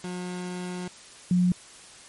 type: tone pair in turn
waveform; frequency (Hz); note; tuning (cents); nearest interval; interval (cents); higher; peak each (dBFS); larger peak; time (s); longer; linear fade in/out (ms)
30% pulse / sine; 180 / 179.32; F#3 / F3; -47 / +46; unison; 7; first; -29 / -18; second; 0.04-0.88 / 1.31-1.52; first; 2
effects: white hiss -48 dBFS RMS until 2.08 s + MP3 48 kbps